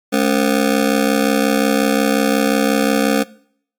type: ring-modulated tone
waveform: 25% pulse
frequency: 246.9 Hz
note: B3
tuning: in tune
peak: -6 dBFS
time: 0.12-3.24 s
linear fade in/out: 20 ms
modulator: 32.8 Hz
effects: noise-tail reverb RT60 0.6 s tail -21 dB re dry + MP3 96 kbps